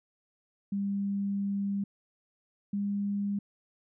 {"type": "tone pair in turn", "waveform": "sine", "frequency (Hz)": [199.4, 201.8], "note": ["G3", "G#3"], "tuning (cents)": [30, -49], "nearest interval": "unison", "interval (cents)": 21, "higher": "second", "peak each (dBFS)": -28, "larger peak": "neither", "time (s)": [[0.72, 1.84], [2.73, 3.39]], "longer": "first", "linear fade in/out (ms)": 5, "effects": []}